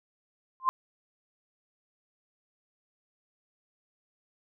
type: tone with exponential growth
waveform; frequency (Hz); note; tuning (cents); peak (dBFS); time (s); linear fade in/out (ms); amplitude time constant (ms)
sine; 1046.5; C6; 0; -16; 0.6-0.69; 0; 19
effects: none